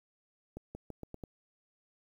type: accelerating click train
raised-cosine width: 2 ms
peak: -29 dBFS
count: 6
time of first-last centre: 0.57-1.238 s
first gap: 180 ms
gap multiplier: 0.85
effects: 10-bit